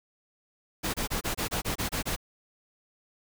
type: noise bursts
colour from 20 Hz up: pink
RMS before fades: -30 dBFS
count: 10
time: 0.83-2.164 s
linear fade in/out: 20 ms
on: 110 ms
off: 26 ms
effects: none